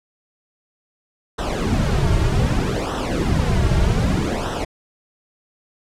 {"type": "noise with flanger", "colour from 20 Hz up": "brown", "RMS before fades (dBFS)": -19, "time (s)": [1.38, 4.65], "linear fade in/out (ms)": 10, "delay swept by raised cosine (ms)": [0.43, 4.03], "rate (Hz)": 0.64, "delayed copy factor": -0.8, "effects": ["low-pass 9000 Hz 12 dB/octave"]}